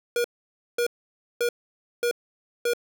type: tone bursts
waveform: square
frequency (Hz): 478.3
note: A#4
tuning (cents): +44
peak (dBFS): -22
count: 5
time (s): 0.16-2.735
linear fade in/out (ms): 2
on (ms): 83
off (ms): 540
effects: none